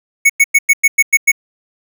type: tone bursts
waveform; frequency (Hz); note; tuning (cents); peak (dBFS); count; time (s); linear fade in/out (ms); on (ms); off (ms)
square; 2217; C#7; 0; -6; 8; 0.25-1.318; 10; 46; 100
effects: none